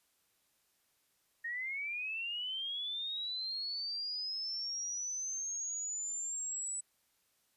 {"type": "linear sweep", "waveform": "sine", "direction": "up", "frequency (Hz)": [1837, 7960], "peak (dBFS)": -36, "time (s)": [1.44, 6.81], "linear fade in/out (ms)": 10, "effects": ["white hiss -75 dBFS RMS until 7.56 s", "resampled to 32000 Hz"]}